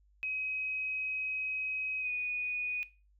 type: tone with pitch glide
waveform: sine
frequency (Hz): 2535 to 2474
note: D#7 to D#7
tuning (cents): +32 to -10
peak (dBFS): -32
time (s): 0.23-2.83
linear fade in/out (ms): 0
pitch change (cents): -42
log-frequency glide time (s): 2-2.11
effects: noise-tail reverb RT60 0.3 s tail -18 dB re dry + added 50 Hz sine -63 dBFS peak until 3.19 s